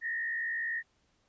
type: tone with frequency modulation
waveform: sine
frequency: 1850 Hz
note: A#6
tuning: 14 cents flat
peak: -31 dBFS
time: 0.01-0.83 s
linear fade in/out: 50 ms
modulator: 62.9 Hz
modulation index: 1
effects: pink hiss -72 dBFS RMS until 1.28 s + resampled to 16000 Hz